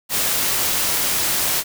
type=noise; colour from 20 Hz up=white; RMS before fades=-20 dBFS; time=0.09-1.64 s; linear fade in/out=50 ms; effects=none